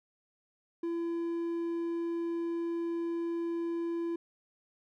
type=tone with hard clipping; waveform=triangle; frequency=337.3 Hz; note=E4; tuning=40 cents sharp; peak=-32 dBFS; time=0.83-4.16 s; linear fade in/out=5 ms; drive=6 dB; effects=none